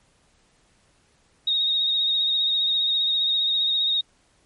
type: tone with vibrato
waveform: sine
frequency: 3739 Hz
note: A#7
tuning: 4 cents sharp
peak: -19 dBFS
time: 1.47-4.01 s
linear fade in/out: 5 ms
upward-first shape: sine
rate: 15 Hz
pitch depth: 31 cents each way
effects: pink hiss -62 dBFS RMS until 4.45 s + MP3 48 kbps